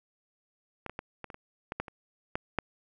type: clicks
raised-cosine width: 0.5 ms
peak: -22 / -24 / -21 / -24 / -29 / -29 / -19 / -16 / -28 / -15 / -12 dBFS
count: 11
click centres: 0.863 / 0.896 / 0.991 / 1.243 / 1.302 / 1.344 / 1.721 / 1.8 / 1.882 / 2.355 / 2.587 s
effects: none